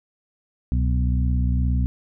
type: harmonic tone with a mistuned harmonic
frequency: 62.3 Hz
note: B1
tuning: 16 cents sharp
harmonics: 1 / 2 / 3 / 4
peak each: -19 / -25 / -29 / -31 dBFS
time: 0.72-1.86 s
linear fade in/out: 0 ms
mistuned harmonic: 1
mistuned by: +140 cents
effects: none